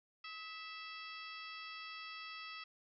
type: harmonic tone with a mistuned harmonic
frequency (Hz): 659.3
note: E5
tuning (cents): 0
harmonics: 2 / 3 / 4 / 5 / 6 / 7 / 8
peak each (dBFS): -51 / -54 / -51 / -55 / -61 / -56 / -57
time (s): 0.24-2.64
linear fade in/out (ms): 5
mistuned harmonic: 2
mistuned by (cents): -54
effects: none